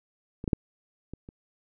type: clicks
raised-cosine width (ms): 3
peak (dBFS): -23 / -14 / -9 / -25 / -30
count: 5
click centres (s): 0.441 / 0.478 / 0.532 / 1.136 / 1.289
effects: none